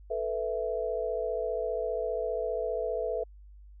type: chord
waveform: sine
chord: A suspended second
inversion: none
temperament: just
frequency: 440 / 495 / 660 Hz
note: A4 / B4 / E5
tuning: 0 / +4 / +2 cents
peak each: -33 dBFS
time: 0.1-3.24 s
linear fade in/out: 10 ms
effects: added 50 Hz sine -48 dBFS peak until 3.8 s